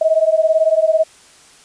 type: beating tone pair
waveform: sine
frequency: 629 / 647 Hz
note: D#5 / E5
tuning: +19 / -32 cents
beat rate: 18 Hz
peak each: -14 dBFS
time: 0.01-1.04 s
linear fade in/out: 5 ms
effects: white hiss -46 dBFS RMS until 1.64 s + resampled to 22050 Hz